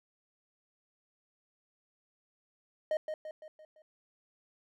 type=tone with echo; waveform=triangle; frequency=620 Hz; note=D#5; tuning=6 cents flat; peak=-26 dBFS; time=2.91-2.97 s; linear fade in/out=2 ms; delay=170 ms; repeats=5; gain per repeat=-6 dB; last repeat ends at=3.82 s; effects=none